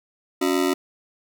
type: ring-modulated tone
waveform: 40% pulse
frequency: 322.3 Hz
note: E4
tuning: 39 cents flat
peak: -15 dBFS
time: 0.41-0.74 s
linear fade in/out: 10 ms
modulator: 43 Hz
effects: none